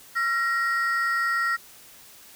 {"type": "ring-modulated tone", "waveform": "triangle", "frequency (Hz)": 1625, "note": "G#6", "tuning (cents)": -38, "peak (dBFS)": -17, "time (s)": [0.15, 1.57], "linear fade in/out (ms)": 20, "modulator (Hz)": 260, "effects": ["white hiss -49 dBFS RMS until 2.35 s"]}